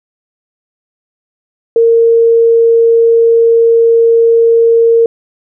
sine tone, 460.4 Hz, A#4, 22 cents flat, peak -4 dBFS, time 1.76-5.06 s, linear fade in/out 2 ms, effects none

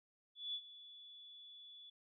sine tone with ADSR envelope, 3438 Hz, A7, 41 cents flat, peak -38 dBFS, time 0.35-1.9 s, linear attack 190 ms, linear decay 65 ms, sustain -16 dB, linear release 6 ms, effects none

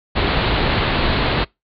pink low-pass noise, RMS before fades -18 dBFS, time 0.15-1.45 s, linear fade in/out 20 ms, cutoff 4400 Hz, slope 96 dB/octave, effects noise-tail reverb RT60 0.2 s tail -25 dB re dry

